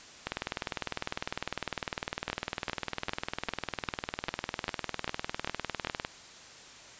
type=two click trains; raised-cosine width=0.3 ms; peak=-15 / -15 dBFS; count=116 / 10; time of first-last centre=0.27-6.049 / 2.3-5.871 s; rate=19.9 / 2.52 Hz; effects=white hiss -50 dBFS RMS until 6.99 s + resampled to 16000 Hz